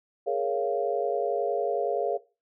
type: chord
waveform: sine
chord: Bb minor seventh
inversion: third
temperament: equal with one note detuned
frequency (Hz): 415.3 / 466.2 / 554.4 / 692.4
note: Ab4 / Bb4 / Db5 / F5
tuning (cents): 0 / 0 / 0 / -15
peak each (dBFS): -30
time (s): 0.26-2.18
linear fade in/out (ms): 20
effects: noise-tail reverb RT60 0.3 s tail -19 dB re dry